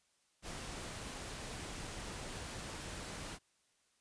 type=noise; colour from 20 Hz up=pink; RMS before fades=-45 dBFS; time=0.42-3.39 s; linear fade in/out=50 ms; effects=white hiss -75 dBFS RMS until 4 s + resampled to 22050 Hz